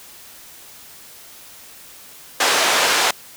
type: band-pass noise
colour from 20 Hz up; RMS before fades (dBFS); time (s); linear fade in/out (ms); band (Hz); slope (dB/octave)
pink; -17; 2.4-3.11; 5; 650 to 7400; 12
effects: white hiss -42 dBFS RMS until 3.36 s